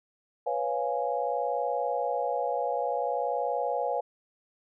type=chord; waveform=sine; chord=C# dominant seventh; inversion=third; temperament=equal; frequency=493.9 / 554.4 / 698.5 / 830.6 Hz; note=B4 / C#5 / E#5 / G#5; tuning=0 / 0 / 0 / 0 cents; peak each=-32 dBFS; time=0.46-4.01 s; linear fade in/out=10 ms; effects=none